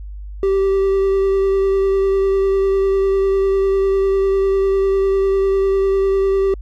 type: tone with vibrato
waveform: triangle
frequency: 389.1 Hz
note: G4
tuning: 13 cents flat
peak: -11 dBFS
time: 0.43-6.54 s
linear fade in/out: 2 ms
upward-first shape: triangle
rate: 10 Hz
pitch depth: 13 cents each way
effects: added 50 Hz sine -28 dBFS peak until 6.61 s